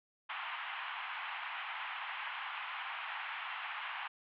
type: band-pass noise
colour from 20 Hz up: pink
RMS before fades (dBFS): -42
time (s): 0.29-4.08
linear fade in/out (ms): 10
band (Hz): 820 to 3100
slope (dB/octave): 48
effects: none